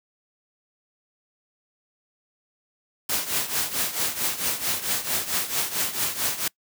white noise with tremolo, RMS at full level -23 dBFS, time 3.09-6.48 s, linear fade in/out 5 ms, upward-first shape triangle, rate 4.5 Hz, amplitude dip 80%, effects noise-tail reverb RT60 0.1 s tail -25 dB re dry + high-pass 80 Hz 12 dB/octave

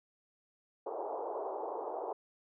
pink band-pass noise, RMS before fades -39 dBFS, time 0.86-2.13 s, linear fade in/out 5 ms, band 380 to 1000 Hz, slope 48 dB/octave, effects none

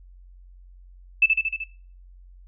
sine tone with echo, 2630 Hz, E7, 5 cents flat, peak -12 dBFS, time 1.22-1.26 s, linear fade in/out 5 ms, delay 76 ms, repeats 5, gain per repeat -3 dB, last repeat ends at 1.64 s, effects noise-tail reverb RT60 0.4 s tail -17 dB re dry + added 45 Hz sine -45 dBFS peak until 2.47 s

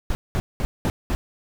brown noise bursts, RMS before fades -22 dBFS, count 5, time 0.1-1.15 s, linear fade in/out 0 ms, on 50 ms, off 200 ms, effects none

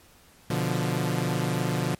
sawtooth chord, B diminished, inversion none, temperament equal, 123.47 / 146.83 / 174.61 Hz, B2 / D3 / F3, 0 / 0 / 0 cents, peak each -25 dBFS, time 0.5-1.95 s, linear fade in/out 5 ms, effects pink hiss -56 dBFS RMS until 1.99 s + MP3 64 kbps

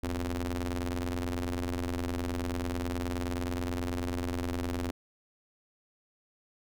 sawtooth ring-modulated tone, 89.4 Hz, F2, 41 cents sharp, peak -24 dBFS, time 0.03-4.91 s, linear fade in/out 5 ms, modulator 169 Hz, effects none

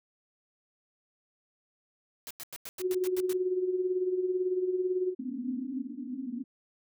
white noise bursts, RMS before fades -41 dBFS, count 9, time 2.27-3.33 s, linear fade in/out 0 ms, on 36 ms, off 92 ms
sine tone with tremolo, 367.5 Hz, F#4, 12 cents flat, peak -24 dBFS, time 2.79-5.15 s, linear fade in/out 50 ms, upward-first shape sine, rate 18 Hz, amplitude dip 60%
white band-pass noise, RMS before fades -36 dBFS, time 5.19-6.44 s, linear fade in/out 10 ms, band 240 to 270 Hz, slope 96 dB/octave
effects none

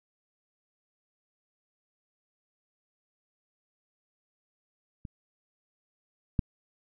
clicks, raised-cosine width 5 ms, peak -27 / -12 dBFS, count 2, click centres 5.052 / 6.392 s, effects none

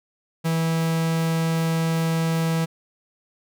45% pulse tone, 163.4 Hz, E3, 15 cents flat, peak -20 dBFS, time 0.44-2.66 s, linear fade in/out 20 ms, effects none

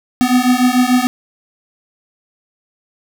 square beating tone pair, 246.9 / 253.7 Hz, B3 / B3, 0 / +47 cents, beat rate 6.8 Hz, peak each -14 dBFS, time 0.21-1.07 s, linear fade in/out 0 ms, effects none

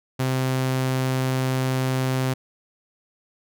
sawtooth tone, 130.3 Hz, C3, 7 cents flat, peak -17 dBFS, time 0.19-2.34 s, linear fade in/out 10 ms, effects none

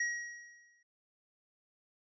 square tone with exponential decay, 1901 Hz, A#6, 33 cents sharp, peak -30 dBFS, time 0-0.83 s, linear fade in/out 5 ms, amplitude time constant 180 ms, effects resampled to 16000 Hz

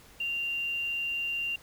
sine tone with quantisation, 2778 Hz, F7, 10 cents flat, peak -29 dBFS, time 0.2-1.56 s, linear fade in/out 5 ms, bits 9, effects pink hiss -55 dBFS RMS until 1.62 s

